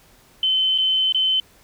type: tone with dropouts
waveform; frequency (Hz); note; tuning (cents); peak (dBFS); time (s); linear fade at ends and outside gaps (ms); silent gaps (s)
sine; 3063; G7; -41; -16; 0.43-1.4; 2; 0.779-0.784 / 1.124-1.146
effects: pink hiss -53 dBFS RMS until 1.63 s